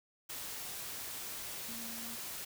sine tone in noise, 230.7 Hz, A#3, 18 cents flat, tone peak -48 dBFS, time 1.68-2.16 s, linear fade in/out 10 ms, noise white, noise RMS -43 dBFS, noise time 0.29-2.45 s, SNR -8 dB, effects none

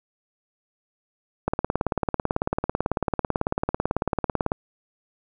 click train, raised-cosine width 1 ms, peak -8 dBFS, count 56, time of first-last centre 1.48-4.519 s, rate 18.1 Hz, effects none

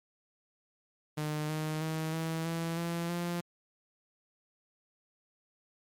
sawtooth tone with pitch steps, 151.9 / 155.27 / 158.72 / 162.24 / 165.84 / 169.52 / 173.28 Hz, D#3 / D#3 / D#3 / E3 / E3 / E3 / F3, -41 / -3 / +35 / -27 / +11 / +49 / -13 cents, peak -28 dBFS, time 1.17-3.41 s, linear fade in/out 10 ms, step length 320 ms, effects MP3 96 kbps

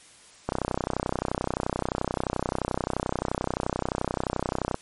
click train, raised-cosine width 1 ms, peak -11 dBFS, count 135, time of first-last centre 0.49-4.744 s, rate 31.5 Hz, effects white hiss -52 dBFS RMS until 4.81 s + MP3 48 kbps

